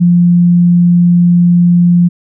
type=tone; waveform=sine; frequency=174.61 Hz; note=F3; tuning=in tune; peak=-4 dBFS; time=0-2.09 s; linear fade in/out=20 ms; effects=none